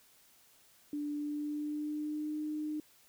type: tone with pitch glide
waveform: sine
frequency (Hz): 293.7 to 304.1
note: D4 to D#4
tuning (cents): 0 to -40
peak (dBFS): -34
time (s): 0.93-2.8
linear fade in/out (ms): 2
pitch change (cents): +60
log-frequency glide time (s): 1.13-2.39
effects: white hiss -64 dBFS RMS until 3.08 s